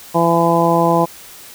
harmonic tone, 168.3 Hz, E3, 36 cents sharp, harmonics 1 / 2 / 3 / 4 / 5 / 6, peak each -18 / -18 / -18 / -18 / -18 / -18 dBFS, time 0.14-1.06 s, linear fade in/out 20 ms, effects white hiss -38 dBFS RMS until 1.54 s

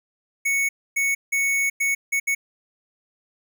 square tone bursts at uneven times, 2217 Hz, C#7, in tune, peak -20 dBFS, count 6, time 0.45-0.69 / 0.96-1.15 / 1.32-1.7 / 1.8-1.95 / 2.12-2.2 / 2.27-2.35 s, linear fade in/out 10 ms, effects none

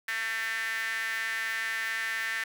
sawtooth tone with high-pass filter, 224.3 Hz, A3, 34 cents sharp, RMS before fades -32 dBFS, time 0.08-2.44 s, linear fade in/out 5 ms, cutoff 1800 Hz, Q 6.2, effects none

